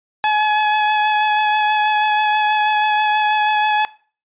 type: tone with vibrato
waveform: sawtooth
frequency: 849 Hz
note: G#5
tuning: 38 cents sharp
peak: -10 dBFS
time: 0.24-3.85 s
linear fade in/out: 0 ms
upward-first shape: sine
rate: 6.2 Hz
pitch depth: 14 cents each way
effects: noise-tail reverb RT60 0.4 s tail -19 dB re dry + resampled to 8000 Hz